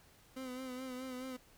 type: tone with vibrato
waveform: 30% pulse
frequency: 256.5 Hz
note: C4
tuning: 34 cents flat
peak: -39 dBFS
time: 0.36-1.37 s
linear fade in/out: 10 ms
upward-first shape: sine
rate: 4.7 Hz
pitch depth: 43 cents each way
effects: pink hiss -64 dBFS RMS until 1.57 s